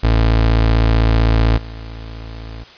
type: tone with level steps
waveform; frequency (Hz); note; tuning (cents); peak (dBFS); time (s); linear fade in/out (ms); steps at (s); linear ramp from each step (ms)
30% pulse; 55.7; A1; +22; -8 / -26; 0.03-2.64; 10; 1.57; 10
effects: white hiss -41 dBFS RMS until 2.77 s + resampled to 11025 Hz